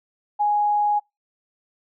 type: tone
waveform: sine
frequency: 830.6 Hz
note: G#5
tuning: in tune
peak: -17 dBFS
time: 0.39-1 s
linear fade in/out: 20 ms
effects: noise-tail reverb RT60 0.2 s tail -26 dB re dry